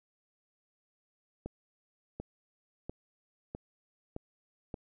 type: accelerating click train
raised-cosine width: 2 ms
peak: -25 dBFS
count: 6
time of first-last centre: 1.46-4.742 s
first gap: 740 ms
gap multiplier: 0.94
effects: none